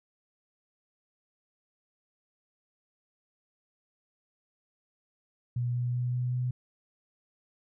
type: tone with pitch steps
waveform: sine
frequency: 121.7 / 122.55 / 123.4 / 124.26 / 125.12 Hz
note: B2 / B2 / B2 / B2 / B2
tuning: -25 / -13 / -1 / +11 / +23 cents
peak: -27 dBFS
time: 5.56-6.51 s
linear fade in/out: 5 ms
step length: 190 ms
effects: none